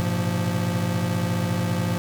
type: tone cluster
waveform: square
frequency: 102.1 / 116.6 / 127.1 / 174.9 / 229.8 Hz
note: G#2 / A#2 / C3 / F3 / A#3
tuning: -29 / +1 / -50 / +3 / -25 cents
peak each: -28 / -31 / -32 / -26 / -35 dBFS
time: 0-1.98 s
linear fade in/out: 0 ms
effects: none